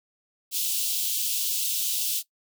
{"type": "high-pass noise", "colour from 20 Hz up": "white", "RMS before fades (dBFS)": -27, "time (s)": [0.51, 2.23], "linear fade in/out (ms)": 50, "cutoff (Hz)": 2800, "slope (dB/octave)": 48, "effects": ["noise-tail reverb RT60 0.1 s tail -18 dB re dry"]}